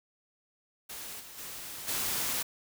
white noise with level steps, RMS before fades -42 / -48 / -42 / -32 dBFS, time 0.89-2.43 s, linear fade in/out 10 ms, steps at 1.19 / 1.37 / 1.87 s, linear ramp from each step 20 ms, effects none

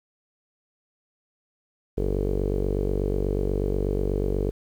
sawtooth tone with low-pass filter, 48.22 Hz, G1, 28 cents flat, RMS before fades -25 dBFS, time 1.97-4.51 s, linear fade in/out 10 ms, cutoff 430 Hz, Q 5.9, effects 9-bit

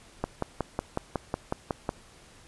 click train, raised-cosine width 1 ms, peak -13 dBFS, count 10, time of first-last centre 0.24-1.891 s, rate 5.45 Hz, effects pink hiss -54 dBFS RMS until 2.47 s + resampled to 24000 Hz

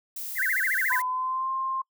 violet noise, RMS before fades -35 dBFS, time 0.16-1.02 s, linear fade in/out 5 ms
sine tone with vibrato, 1780 Hz, A6, 20 cents sharp, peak -23 dBFS, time 0.35-1.02 s, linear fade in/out 50 ms, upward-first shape sine, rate 14 Hz, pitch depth 290 cents each way
sine tone with pitch glide, 1009 to 1056.7 Hz, B5 to C6, +37 to +17 cents, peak -26 dBFS, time 0.9-1.82 s, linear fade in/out 10 ms, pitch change +80 cents, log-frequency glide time 1.03-1.5 s
effects noise-tail reverb RT60 0.1 s tail -25 dB re dry

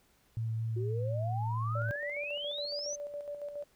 sine tone with vibrato, 112.5 Hz, A2, 39 cents sharp, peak -31 dBFS, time 0.37-1.91 s, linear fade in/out 0 ms, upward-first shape square, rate 4.5 Hz, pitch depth 10 cents each way
sine exponential sweep, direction up, 355.4 to 6272 Hz, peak -36 dBFS, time 0.76-2.96 s, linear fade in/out 10 ms
sine tone with tremolo, 581 Hz, D5, 19 cents flat, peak -36 dBFS, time 1.75-3.64 s, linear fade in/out 5 ms, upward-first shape square, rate 7.2 Hz, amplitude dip 50%
effects pink hiss -68 dBFS RMS until 3.75 s

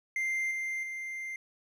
triangle tone with level steps, 2093 Hz, C7, in tune, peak -27 / -30 / -34 dBFS, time 0.16-1.36 s, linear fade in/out 2 ms, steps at 0.51 / 0.83 s, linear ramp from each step 2 ms, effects none

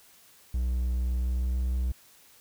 triangle tone with pitch glide, 61.74 to 62.75 Hz, B1 to B1, 0 to +28 cents, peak -23 dBFS, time 0.54-1.92 s, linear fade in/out 5 ms, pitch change +28 cents, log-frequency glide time 1.06-1.69 s, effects white hiss -57 dBFS RMS until 2.4 s

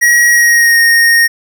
square tone with pitch glide, 1904 to 1856.2 Hz, A#6 to A#6, +36 to -8 cents, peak -6 dBFS, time 0.01-1.28 s, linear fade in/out 20 ms, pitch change -44 cents, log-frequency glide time 0.3-0.79 s, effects none

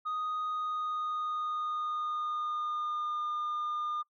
sine tone with pitch glide, 1244.5 to 1211.2 Hz, D#6 to D#6, 0 to -47 cents, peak -29 dBFS, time 0.05-4.03 s, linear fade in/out 20 ms, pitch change -47 cents, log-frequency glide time 0.44-3.26 s, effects noise-tail reverb RT60 0.1 s tail -22 dB re dry + tanh soft clip ceiling -30 dBFS

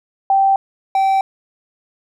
sine / triangle tone pair in turn, 780 / 774.6 Hz, G5 / G5, -9 / -21 cents, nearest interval unison, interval 12 cents, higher first, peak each -10 dBFS, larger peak neither, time 0.3-0.56 / 0.95-1.21 s, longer neither, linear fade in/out 2 ms, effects none

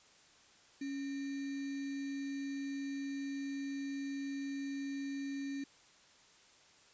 sine tone with sample-and-hold, 277.2 Hz, C#4, in tune, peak -37 dBFS, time 0.81-5.64 s, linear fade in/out 5 ms, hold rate 2100 Hz, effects white hiss -63 dBFS RMS until 6.93 s + resampled to 16000 Hz

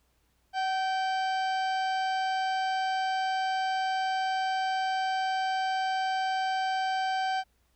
harmonic tone with a mistuned harmonic, 777 Hz, G5, 16 cents flat, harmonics 1 / 2 / 3 / 4 / 5 / 6 / 7 / 8 / 10, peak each -27 / -35 / -44 / -41 / -53 / -44 / -52 / -57 / -57 dBFS, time 0.53-7.44 s, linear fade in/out 50 ms, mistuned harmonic 1, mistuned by -44 cents, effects added 60 Hz sine -70 dBFS peak until 7.75 s + pink hiss -72 dBFS RMS until 7.75 s

